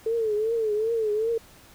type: tone with vibrato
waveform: sine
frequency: 440 Hz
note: A4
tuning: in tune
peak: -22 dBFS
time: 0.06-1.38 s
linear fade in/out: 5 ms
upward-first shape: triangle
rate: 2.6 Hz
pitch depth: 110 cents each way
effects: pink hiss -52 dBFS RMS until 1.74 s